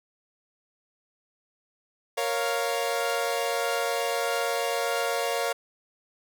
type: chord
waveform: sawtooth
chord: Bb minor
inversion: none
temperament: equal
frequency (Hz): 466.2 / 554.4 / 698.5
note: Bb4 / Db5 / F5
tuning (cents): 0 / 0 / 0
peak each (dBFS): -26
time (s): 2.17-5.53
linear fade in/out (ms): 10
effects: none